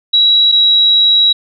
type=tone pair in turn; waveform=sine; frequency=3886 / 3873 Hz; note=B7 / B7; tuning=-29 / -35 cents; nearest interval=unison; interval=6 cents; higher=first; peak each=-6 dBFS; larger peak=neither; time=0.13-0.52 / 0.52-1.33 s; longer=second; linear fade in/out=10 ms; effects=none